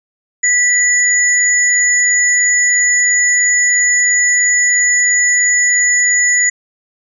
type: tone pair together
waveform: sine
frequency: 1964 / 6899 Hz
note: B6 / A8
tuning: -10 / -35 cents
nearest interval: octave + minor seventh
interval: 2175 cents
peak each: -12 dBFS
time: 0.43-6.5 s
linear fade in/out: 10 ms
effects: none